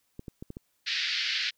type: clicks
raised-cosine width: 3 ms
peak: -26 dBFS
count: 5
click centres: 0.194 / 0.282 / 0.425 / 0.504 / 0.569 s
type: band-pass noise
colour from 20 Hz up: white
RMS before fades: -30 dBFS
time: 0.86-1.51 s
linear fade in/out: 20 ms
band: 1600 to 4900 Hz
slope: 48 dB/octave
effects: white hiss -73 dBFS RMS until 1.57 s